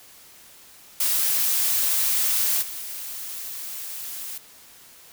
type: noise with level steps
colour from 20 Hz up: blue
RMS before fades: -22 / -34 dBFS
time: 1-4.38 s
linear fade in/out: 5 ms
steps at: 2.61 s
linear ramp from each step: 20 ms
effects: white hiss -49 dBFS RMS until 5.12 s